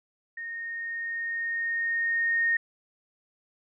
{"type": "tone with level ramp", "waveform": "sine", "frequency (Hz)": 1848, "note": "A#6", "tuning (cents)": -16, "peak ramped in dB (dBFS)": [-34, -21], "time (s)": [0.37, 2.57], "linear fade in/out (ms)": 5, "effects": []}